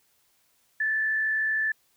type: tone with frequency modulation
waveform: sine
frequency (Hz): 1751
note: A6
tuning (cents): -9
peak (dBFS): -23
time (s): 0.8-1.72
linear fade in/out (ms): 5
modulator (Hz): 53.1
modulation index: 0.43
effects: white hiss -67 dBFS RMS until 1.96 s